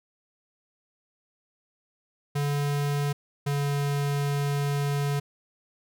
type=tone pair in turn; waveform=square; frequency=143.8 / 142.64 Hz; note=D3 / C#3; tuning=-36 / +50 cents; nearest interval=unison; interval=14 cents; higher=first; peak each=-25 dBFS; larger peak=neither; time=2.35-3.13 / 3.46-5.2 s; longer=second; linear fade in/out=10 ms; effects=none